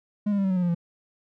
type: tone with pitch steps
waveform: triangle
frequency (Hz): 207.7 / 201.9 / 196.27 / 190.79 / 185.47 / 180.29 / 175.26 / 170.37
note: G#3 / G#3 / G3 / G3 / F#3 / F#3 / F3 / F3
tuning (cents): 0 / -49 / +2 / -47 / +4 / -45 / +6 / -43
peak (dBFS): -19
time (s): 0.26-0.748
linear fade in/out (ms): 10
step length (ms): 61
effects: none